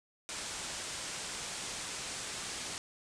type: low-pass noise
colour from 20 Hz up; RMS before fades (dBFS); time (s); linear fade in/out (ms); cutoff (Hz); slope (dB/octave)
white; -41; 0.29-2.78; 0; 9000; 48
effects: none